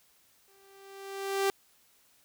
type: tone with exponential growth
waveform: sawtooth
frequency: 392 Hz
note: G4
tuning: in tune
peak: -20 dBFS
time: 0.48-1.5 s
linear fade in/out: 1 ms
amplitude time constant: 220 ms
effects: white hiss -65 dBFS RMS until 2.24 s